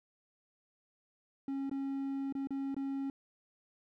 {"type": "tone with dropouts", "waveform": "triangle", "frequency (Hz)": 273.3, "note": "C#4", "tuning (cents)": -24, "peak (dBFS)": -32, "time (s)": [1.48, 3.1], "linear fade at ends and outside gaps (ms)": 2, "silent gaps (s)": [[1.696, 1.713], [2.325, 2.351], [2.472, 2.506], [2.745, 2.765]], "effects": []}